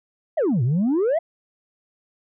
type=exponential two-way sweep; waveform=sine; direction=down then up; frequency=698.5 to 112.5 to 698.5 Hz; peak=-15 dBFS; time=0.37-1.19 s; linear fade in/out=10 ms; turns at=0.63 s; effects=tanh soft clip ceiling -16 dBFS